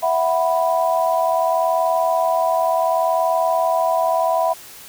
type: chord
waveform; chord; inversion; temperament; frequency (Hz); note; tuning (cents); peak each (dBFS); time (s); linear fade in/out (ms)
sine; E suspended second; none; equal; 659.3 / 740 / 987.8; E5 / F#5 / B5; 0 / 0 / 0; -18 / -21 / -21; 0.02-4.54; 20
effects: white hiss -40 dBFS RMS until 4.88 s